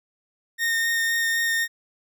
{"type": "tone with vibrato", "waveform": "40% pulse", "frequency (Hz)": 1838, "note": "A#6", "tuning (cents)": -25, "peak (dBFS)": -20, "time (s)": [0.58, 1.68], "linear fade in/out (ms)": 50, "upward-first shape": "sine", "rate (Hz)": 3.9, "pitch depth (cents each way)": 9, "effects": []}